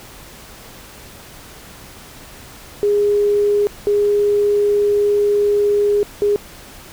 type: tone bursts at uneven times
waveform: sine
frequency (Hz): 411.1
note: G#4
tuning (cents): -18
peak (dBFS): -12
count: 3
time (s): 2.83-3.67 / 3.87-6.03 / 6.22-6.36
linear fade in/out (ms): 0
effects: pink hiss -39 dBFS RMS until 6.92 s